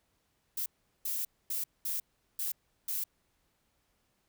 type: noise bursts at uneven times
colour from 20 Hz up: violet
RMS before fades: -34 dBFS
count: 6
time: 0.57-0.66 / 1.05-1.25 / 1.5-1.64 / 1.85-2 / 2.39-2.52 / 2.88-3.04 s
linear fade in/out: 5 ms
effects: pink hiss -75 dBFS RMS until 4.28 s